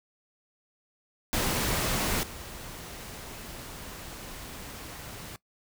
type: noise with level steps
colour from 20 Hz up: pink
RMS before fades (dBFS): -28 / -42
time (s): 1.33-5.36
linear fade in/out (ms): 0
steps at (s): 2.23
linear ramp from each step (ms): 2
effects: noise-tail reverb RT60 0.1 s tail -20 dB re dry